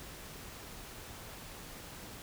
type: silence
effects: pink hiss -48 dBFS RMS until 2.22 s

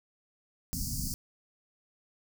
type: band-stop noise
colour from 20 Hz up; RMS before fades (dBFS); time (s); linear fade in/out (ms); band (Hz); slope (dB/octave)
pink; -34; 0.73-1.14; 0; 270 to 4600; 96
effects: none

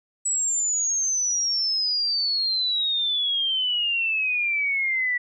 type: exponential sweep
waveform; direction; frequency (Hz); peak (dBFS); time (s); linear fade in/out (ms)
sine; down; 7902 to 1948; -21; 0.25-5.18; 10
effects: none

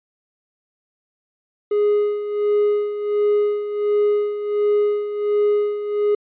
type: tone with tremolo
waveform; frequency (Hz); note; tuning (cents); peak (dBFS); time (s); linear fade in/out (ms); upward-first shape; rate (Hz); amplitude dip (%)
triangle; 415; G#4; -1; -11; 1.71-6.15; 5; sine; 1.4; 70
effects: tanh soft clip ceiling -8 dBFS + resampled to 8000 Hz

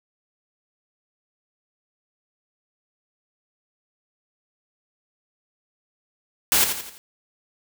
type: noise with echo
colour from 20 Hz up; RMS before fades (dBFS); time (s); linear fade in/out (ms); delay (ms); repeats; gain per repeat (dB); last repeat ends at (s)
white; -18; 6.52-6.64; 0; 85; 4; -7; 6.98
effects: none

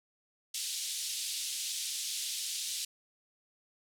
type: band-pass noise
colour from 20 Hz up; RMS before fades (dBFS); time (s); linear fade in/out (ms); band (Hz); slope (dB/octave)
pink; -37; 0.54-2.85; 5; 3300 to 11000; 24
effects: none

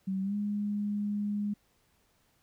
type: tone with pitch glide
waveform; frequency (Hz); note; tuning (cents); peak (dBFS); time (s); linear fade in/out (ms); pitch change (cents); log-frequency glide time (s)
sine; 191.2 to 206.1; G3 to G#3; -43 to -13; -29; 0.07-1.54; 10; +130; 0.22-0.35
effects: pink hiss -70 dBFS RMS until 2.42 s

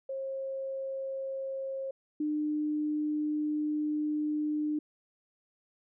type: tone pair in turn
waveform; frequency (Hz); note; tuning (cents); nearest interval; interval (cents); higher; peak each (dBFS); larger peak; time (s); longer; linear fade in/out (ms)
sine; 537 / 301.4; C5 / D4; +45 / +45; minor seventh; 1000; first; -33 / -28; second; 0.09-1.91 / 2.2-4.79; second; 5
effects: none

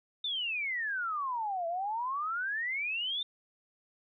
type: exponential two-way sweep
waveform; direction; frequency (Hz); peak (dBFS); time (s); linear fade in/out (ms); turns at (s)
sine; down then up; 3635 to 659.3 to 3635; -31; 0.24-3.23; 5; 1.67
effects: none

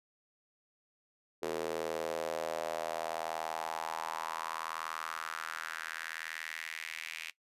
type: tone with high-pass filter sweep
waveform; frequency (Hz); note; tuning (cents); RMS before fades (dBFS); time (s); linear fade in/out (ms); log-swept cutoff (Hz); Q
square; 40.33; E1; -37; -39; 1.42-7.31; 10; 410 to 2400; 3.6
effects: noise-tail reverb RT60 0.1 s tail -18 dB re dry + resampled to 32000 Hz

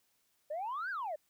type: exponential two-way sweep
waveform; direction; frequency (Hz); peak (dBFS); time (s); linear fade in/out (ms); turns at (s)
sine; up then down; 573 to 1644 to 573; -34; 0.5-1.16; 10; 0.9
effects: tanh soft clip ceiling -32 dBFS + white hiss -75 dBFS RMS until 1.29 s

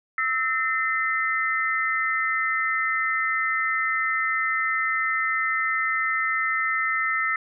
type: tone cluster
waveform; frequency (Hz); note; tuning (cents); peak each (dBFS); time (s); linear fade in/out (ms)
sine; 1311 / 1814 / 2057; E6 / A#6 / C7; -10 / -48 / -30; -26; 0.18-7.36; 2
effects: none

